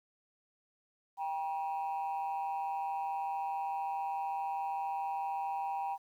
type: tone pair together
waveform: sine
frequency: 791 / 955.7 Hz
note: G5 / A#5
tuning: +15 / +43 cents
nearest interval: minor third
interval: 328 cents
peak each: -33 / -36 dBFS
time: 1.17-5.98 s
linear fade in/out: 50 ms
effects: tanh soft clip ceiling -30 dBFS + 11-bit